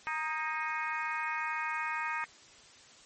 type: harmonic tone with a mistuned harmonic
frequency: 311.1 Hz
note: D#4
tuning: in tune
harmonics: 3 / 4 / 5 / 6 / 7 / 8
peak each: -37 / -38 / -39 / -40 / -40 / -41 dBFS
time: 0.07-2.24 s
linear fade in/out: 0 ms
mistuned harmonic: 5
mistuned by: +50 cents
effects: white hiss -56 dBFS RMS until 3.05 s + MP3 32 kbps